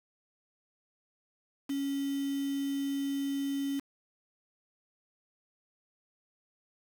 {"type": "tone with quantisation", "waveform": "sine", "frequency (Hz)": 277.7, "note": "C#4", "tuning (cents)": 3, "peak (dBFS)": -30, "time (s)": [1.69, 3.8], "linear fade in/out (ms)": 10, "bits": 7, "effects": []}